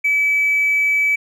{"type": "tone with hard clipping", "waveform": "sine", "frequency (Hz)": 2296, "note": "D7", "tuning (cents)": -40, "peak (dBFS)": -14, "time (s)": [0.04, 1.16], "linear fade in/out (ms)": 10, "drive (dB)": 1, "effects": []}